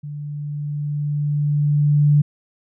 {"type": "tone with level ramp", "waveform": "sine", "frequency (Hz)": 146.83, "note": "D3", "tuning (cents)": 0, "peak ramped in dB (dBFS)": [-28, -10], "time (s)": [0.03, 2.22], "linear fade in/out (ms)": 10, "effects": []}